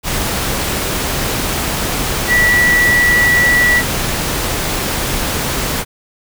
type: tone in noise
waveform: sine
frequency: 1948 Hz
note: B6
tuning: 24 cents flat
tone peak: -9 dBFS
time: 2.27-3.83 s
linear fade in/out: 50 ms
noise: pink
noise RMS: -18 dBFS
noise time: 0.03-5.85 s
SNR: +6 dB
effects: none